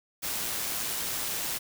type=noise with amplitude modulation; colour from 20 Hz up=white; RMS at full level=-31 dBFS; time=0.22-1.59 s; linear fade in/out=20 ms; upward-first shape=sine; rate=112 Hz; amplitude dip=25%; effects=none